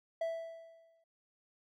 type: tone with exponential decay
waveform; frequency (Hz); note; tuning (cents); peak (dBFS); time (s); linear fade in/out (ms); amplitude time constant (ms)
triangle; 659.3; E5; 0; -29; 0.21-1.04; 5; 180
effects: none